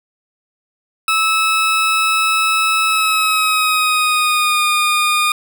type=tone with pitch glide; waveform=20% pulse; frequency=1300 to 1220 Hz; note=E6 to D#6; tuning=-24 to -34 cents; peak=-8 dBFS; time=1.08-5.32 s; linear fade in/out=2 ms; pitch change=-110 cents; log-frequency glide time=2.87-4.63 s; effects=none